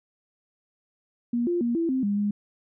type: tone with pitch steps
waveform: sine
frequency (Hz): 238.4 / 348.8 / 236.9 / 333.1 / 261.1 / 203 / 205.6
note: A#3 / F4 / A#3 / E4 / C4 / G#3 / G#3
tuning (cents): +39 / -2 / +28 / +18 / -3 / -39 / -17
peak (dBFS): -22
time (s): 1.33-2.31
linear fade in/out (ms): 5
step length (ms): 140
effects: none